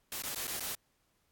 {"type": "noise with dropouts", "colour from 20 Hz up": "white", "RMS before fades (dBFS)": -38, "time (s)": [0.12, 0.75], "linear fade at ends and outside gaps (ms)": 2, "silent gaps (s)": [[0.222, 0.236], [0.348, 0.359], [0.471, 0.477], [0.597, 0.605]], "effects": ["pink hiss -75 dBFS RMS until 1.31 s", "AAC 64 kbps"]}